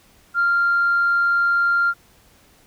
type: tone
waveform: sine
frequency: 1392 Hz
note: F6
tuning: 6 cents flat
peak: -14 dBFS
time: 0.34-1.94 s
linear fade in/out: 50 ms
effects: tanh soft clip ceiling -11 dBFS + pink hiss -54 dBFS RMS until 2.66 s